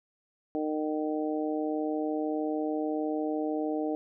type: harmonic tone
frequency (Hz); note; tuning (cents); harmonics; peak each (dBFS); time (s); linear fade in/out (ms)
153.6; D#3; -22; 2 / 3 / 4 / 5; -30 / -34 / -36 / -38; 0.55-3.95; 0
effects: none